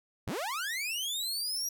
sawtooth linear sweep, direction up, 51.91 to 5800 Hz, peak -29 dBFS, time 0.27-1.69 s, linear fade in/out 5 ms, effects none

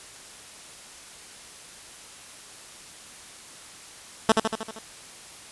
10% pulse tone with echo, 221.2 Hz, A3, 9 cents sharp, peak -6 dBFS, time 4.29-4.32 s, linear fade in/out 2 ms, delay 78 ms, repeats 6, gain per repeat -4 dB, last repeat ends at 4.788 s, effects white hiss -45 dBFS RMS until 5.51 s + resampled to 24000 Hz

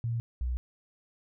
sine tone pair in turn, 116.54 / 61.73 Hz, A#2 / B1, 0 / 0 cents, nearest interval major seventh, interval 1100 cents, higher first, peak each -28 dBFS, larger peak neither, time 0.04-0.2 / 0.41-0.57 s, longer neither, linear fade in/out 0 ms, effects none

